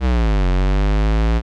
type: linear two-way sweep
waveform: square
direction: down then up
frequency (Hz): 66.6 to 45 to 57.5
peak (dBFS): -14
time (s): 0-1.42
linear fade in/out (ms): 50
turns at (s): 0.47
effects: low-pass 4000 Hz 12 dB/octave